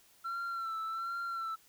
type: tone with vibrato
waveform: sine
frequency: 1349 Hz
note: E6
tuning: 40 cents sharp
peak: -32 dBFS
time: 0.24-1.56 s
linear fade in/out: 20 ms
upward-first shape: sine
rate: 1.3 Hz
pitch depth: 42 cents each way
effects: tanh soft clip ceiling -34 dBFS + white hiss -64 dBFS RMS until 1.68 s